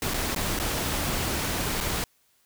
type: noise with dropouts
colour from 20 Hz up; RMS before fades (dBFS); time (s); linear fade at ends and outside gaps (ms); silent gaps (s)
pink; -28; 0.02-2.04; 1; 0.137-0.142 / 0.348-0.361 / 0.59-0.598 / 1.804-1.809
effects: white hiss -66 dBFS RMS until 2.45 s